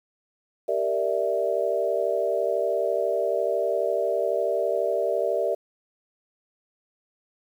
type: chord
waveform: sine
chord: E half-diminished seventh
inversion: first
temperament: equal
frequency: 392 / 466.2 / 587.3 / 659.3 Hz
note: G4 / Bb4 / D5 / E5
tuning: 0 / 0 / 0 / 0 cents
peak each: -29 / -28 / -26 / -27 dBFS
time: 0.68-5.55 s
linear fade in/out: 10 ms
effects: 9-bit